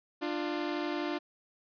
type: tone pair together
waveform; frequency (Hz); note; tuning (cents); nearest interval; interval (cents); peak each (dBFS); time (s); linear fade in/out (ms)
sawtooth; 297.4 / 349.2; D4 / F4; +22 / 0; minor third; 278; -30 / -31; 0.21-1.19; 20
effects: resampled to 11025 Hz